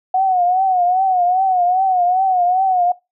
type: tone with vibrato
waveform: sine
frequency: 737 Hz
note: F#5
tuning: 7 cents flat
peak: -12 dBFS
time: 0.14-2.92 s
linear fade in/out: 5 ms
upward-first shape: triangle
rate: 2.5 Hz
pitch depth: 95 cents each way
effects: noise-tail reverb RT60 0.2 s tail -20 dB re dry